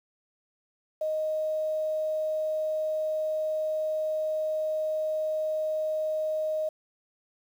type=tone with quantisation; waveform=sine; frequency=622.3 Hz; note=D#5; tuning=in tune; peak=-26 dBFS; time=1.01-6.69 s; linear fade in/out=5 ms; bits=9; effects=none